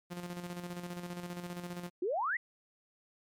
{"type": "tone with tremolo", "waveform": "sawtooth", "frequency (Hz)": 176, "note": "F3", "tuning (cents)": 14, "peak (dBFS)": -34, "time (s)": [0.1, 1.9], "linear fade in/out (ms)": 20, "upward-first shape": "square", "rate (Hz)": 15, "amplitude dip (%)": 50}
{"type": "exponential sweep", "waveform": "sine", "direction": "up", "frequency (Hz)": [333.1, 2065], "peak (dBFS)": -30, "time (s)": [2.02, 2.37], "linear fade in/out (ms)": 5}
{"effects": ["MP3 96 kbps"]}